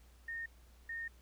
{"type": "tone bursts at uneven times", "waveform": "sine", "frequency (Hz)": 1837, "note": "A#6", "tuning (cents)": -26, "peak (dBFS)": -39, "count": 2, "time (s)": [[0.28, 0.46], [0.89, 1.08]], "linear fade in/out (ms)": 5, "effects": ["added 60 Hz sine -59 dBFS peak until 1.21 s", "pink hiss -68 dBFS RMS until 1.21 s"]}